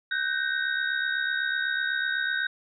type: tone cluster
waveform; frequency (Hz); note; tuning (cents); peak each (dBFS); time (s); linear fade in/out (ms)
sine; 1503 / 1571 / 1854 / 3752; F#6 / G6 / A#6 / A#7; +27 / +3 / -10 / +11; -28 / -29 / -36 / -35; 0.11-2.47; 5
effects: none